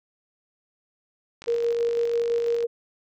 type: click train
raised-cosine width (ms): 0.2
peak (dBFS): -23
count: 60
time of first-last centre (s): 1.42-2.627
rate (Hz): 48.9
type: tone with tremolo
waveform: sine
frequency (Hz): 469.2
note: A#4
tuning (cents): +11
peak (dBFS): -20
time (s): 1.47-2.67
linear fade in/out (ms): 20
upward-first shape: square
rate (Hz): 6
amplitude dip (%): 25
effects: none